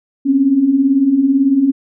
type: beating tone pair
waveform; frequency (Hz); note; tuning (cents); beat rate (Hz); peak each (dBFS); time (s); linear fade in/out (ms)
sine; 257.1 / 275.1; C4 / C#4; -30 / -13; 18; -17 / -10; 0.25-1.72; 20
effects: none